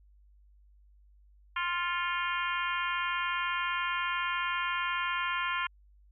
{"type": "harmonic tone with a mistuned harmonic", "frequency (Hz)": 349.2, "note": "F4", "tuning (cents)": 0, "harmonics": [3, 4, 5, 6, 7, 8, 9], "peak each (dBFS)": [-33, -35, -37, -39, -40, -41, -42], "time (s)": [1.56, 5.67], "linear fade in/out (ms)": 5, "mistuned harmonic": 6, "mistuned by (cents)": 51, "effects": ["added 50 Hz sine -57 dBFS peak until 6.11 s"]}